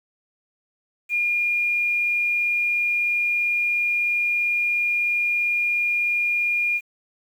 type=tone with quantisation; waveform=sine; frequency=2419 Hz; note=D#7; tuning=49 cents flat; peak=-19 dBFS; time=1.09-6.81 s; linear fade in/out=50 ms; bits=8; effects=none